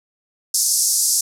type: band-pass noise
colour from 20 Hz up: pink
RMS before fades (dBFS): -18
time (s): 0.54-1.21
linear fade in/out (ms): 5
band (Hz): 5100 to 12000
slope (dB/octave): 48
effects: none